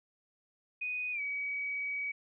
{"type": "tone with pitch glide", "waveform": "sine", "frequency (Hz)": [2489, 2269], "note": ["D#7", "C#7"], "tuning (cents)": [0, 40], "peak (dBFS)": -33, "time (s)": [0.81, 2.12], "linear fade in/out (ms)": 10, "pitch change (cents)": -160, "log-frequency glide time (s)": [1.12, 1.21], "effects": []}